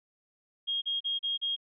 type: tone bursts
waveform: sine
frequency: 3252 Hz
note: G#7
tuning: 37 cents flat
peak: -28 dBFS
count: 5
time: 0.67-1.564 s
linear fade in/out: 20 ms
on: 150 ms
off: 36 ms
effects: none